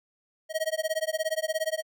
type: tone with tremolo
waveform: square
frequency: 634 Hz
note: D#5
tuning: 32 cents sharp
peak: -24 dBFS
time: 0.49-1.83 s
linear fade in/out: 50 ms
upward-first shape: sine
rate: 17 Hz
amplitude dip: 100%
effects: none